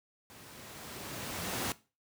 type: noise with level ramp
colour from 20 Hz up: pink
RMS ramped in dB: -53 to -33 dBFS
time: 0.3-1.72 s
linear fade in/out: 0 ms
effects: noise-tail reverb RT60 0.3 s tail -18 dB re dry + high-pass 100 Hz 12 dB/octave